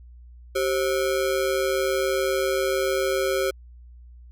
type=ring-modulated tone; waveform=square; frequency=460.2 Hz; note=A#4; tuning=22 cents flat; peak=-19 dBFS; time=0.55-3.51 s; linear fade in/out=10 ms; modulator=73.6 Hz; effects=added 60 Hz sine -43 dBFS peak until 4.31 s